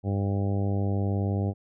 harmonic tone, 99.3 Hz, G2, 23 cents sharp, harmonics 1 / 2 / 3 / 4 / 5 / 6 / 7 / 8, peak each -25 / -31 / -35 / -37 / -39 / -41 / -42 / -43 dBFS, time 0.03-1.54 s, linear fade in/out 50 ms, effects none

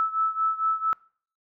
sine beating tone pair, 1308 / 1312.4 Hz, E6 / E6, -14 / -8 cents, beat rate 4.4 Hz, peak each -24 / -27 dBFS, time 0-0.93 s, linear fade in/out 0 ms, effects noise-tail reverb RT60 0.5 s tail -24 dB re dry

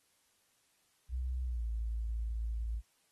sine tone with pitch glide, 63.1 to 55.89 Hz, B1 to A1, +38 to +28 cents, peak -33 dBFS, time 1.09-2.82 s, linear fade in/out 50 ms, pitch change -210 cents, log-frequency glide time 1.43-1.67 s, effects white hiss -73 dBFS RMS until 3.11 s + AAC 32 kbps

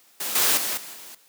white noise with level steps, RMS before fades -29 / -20 / -27 / -39 / -42 dBFS, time 0.2-1.15 s, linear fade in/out 5 ms, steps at 0.35 / 0.57 / 0.77 / 0.93 s, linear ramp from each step 5 ms, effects white hiss -57 dBFS RMS until 1.28 s + high-pass 200 Hz 12 dB/octave

